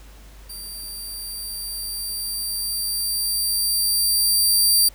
15% pulse tone with level ramp, 4699 Hz, D8, in tune, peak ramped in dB -27 to -7 dBFS, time 0.49-4.89 s, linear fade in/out 10 ms, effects added 50 Hz sine -42 dBFS peak until 4.94 s + pink hiss -50 dBFS RMS until 4.94 s

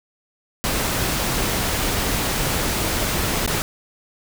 pink noise with dropouts, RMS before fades -22 dBFS, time 0.64-3.62 s, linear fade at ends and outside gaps 0 ms, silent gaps 3.462-3.476 s, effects none

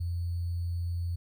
sine tone with sample-and-hold, 86.3 Hz, F2, 20 cents flat, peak -29 dBFS, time 0-1.16 s, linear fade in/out 10 ms, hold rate 4410 Hz, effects none

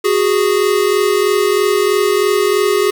square tone pair together, 370.3 / 413.4 Hz, F#4 / G#4, +1 / -8 cents, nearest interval major second, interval 191 cents, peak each -16 / -14 dBFS, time 0.04-2.91 s, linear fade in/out 10 ms, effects 7-bit

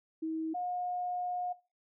sine tone pair in turn, 320 / 718.4 Hz, D#4 / F5, +49 / +49 cents, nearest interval octave + major second, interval 1400 cents, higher second, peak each -32 / -33 dBFS, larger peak first, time 0.22-0.54 / 0.54-1.53 s, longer second, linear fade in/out 10 ms, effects noise-tail reverb RT60 0.3 s tail -19 dB re dry

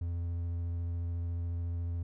triangle tone with vibrato, 85.6 Hz, F2, 34 cents flat, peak -30 dBFS, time 0.01-2.03 s, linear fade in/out 5 ms, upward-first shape sine, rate 14 Hz, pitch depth 13 cents each way, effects none

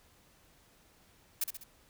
blue noise with echo, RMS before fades -31 dBFS, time 1.41-1.44 s, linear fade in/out 5 ms, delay 66 ms, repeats 3, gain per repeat -6 dB, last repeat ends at 1.638 s, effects pink hiss -64 dBFS RMS until 1.89 s

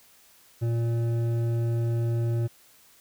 triangle tone with hard clipping, 116.54 Hz, A#2, in tune, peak -25 dBFS, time 0.61-2.48 s, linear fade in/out 20 ms, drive 13 dB, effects white hiss -57 dBFS RMS until 3 s

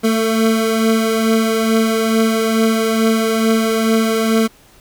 25% pulse beating tone pair, 222.7 / 225 Hz, A3 / A3, +21 / +39 cents, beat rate 2.3 Hz, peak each -10 / -17 dBFS, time 0.03-4.48 s, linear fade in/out 20 ms, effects pink hiss -48 dBFS RMS until 4.8 s

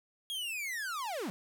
45% pulse linear sweep, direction down, 3322 to 164.81 Hz, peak -35 dBFS, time 0.3-1.3 s, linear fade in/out 0 ms, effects none

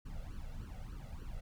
brown noise with flanger, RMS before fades -44 dBFS, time 0.05-1.41 s, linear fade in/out 10 ms, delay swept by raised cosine 0.67 to 1.51 ms, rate 3.4 Hz, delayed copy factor +0.9, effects none

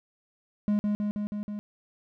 triangle tone with echo, 207.7 Hz, G#3, in tune, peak -20 dBFS, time 0.68-0.79 s, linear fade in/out 0 ms, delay 160 ms, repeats 5, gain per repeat -2 dB, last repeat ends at 1.59 s, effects none

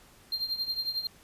triangle tone with tremolo, 4186 Hz, C8, in tune, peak -25 dBFS, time 0.32-1.07 s, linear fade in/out 2 ms, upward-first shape triangle, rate 11 Hz, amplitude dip 85%, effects pink hiss -57 dBFS RMS until 1.23 s + resampled to 32000 Hz

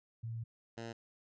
sine / 10% pulse tone pair in turn, 114.2 / 114.93 Hz, A#2 / A#2, -35 / -24 cents, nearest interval unison, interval 11 cents, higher second, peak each -38 / -34 dBFS, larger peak second, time 0.23-0.44 / 0.77-0.93 s, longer first, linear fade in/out 10 ms, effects resampled to 16000 Hz

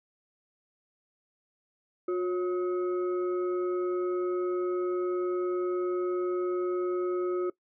sine tone with frequency modulation, 359.7 Hz, F#4, 49 cents flat, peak -26 dBFS, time 2.08-7.5 s, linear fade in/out 5 ms, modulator 910 Hz, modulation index 0.44, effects noise-tail reverb RT60 0.1 s tail -20 dB re dry

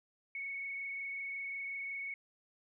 sine tone with frequency modulation, 2215 Hz, C#7, 2 cents flat, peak -38 dBFS, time 0.35-2.14 s, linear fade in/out 2 ms, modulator 25.5 Hz, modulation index 1, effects none

